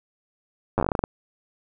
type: slowing click train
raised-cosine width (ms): 1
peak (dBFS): -8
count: 12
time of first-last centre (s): 0.78-1.039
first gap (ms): 9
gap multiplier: 1.18
effects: none